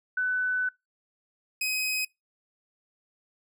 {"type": "tone pair in turn", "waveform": ["sine", "sawtooth"], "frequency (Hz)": [1500, 2523], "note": ["F#6", "D#7"], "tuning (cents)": [23, 23], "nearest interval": "major sixth", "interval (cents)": 900, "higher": "second", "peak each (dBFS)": [-24, -23], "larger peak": "second", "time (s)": [[0.17, 0.69], [1.61, 2.05]], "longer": "first", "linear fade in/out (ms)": 5, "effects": ["noise-tail reverb RT60 0.2 s tail -25 dB re dry"]}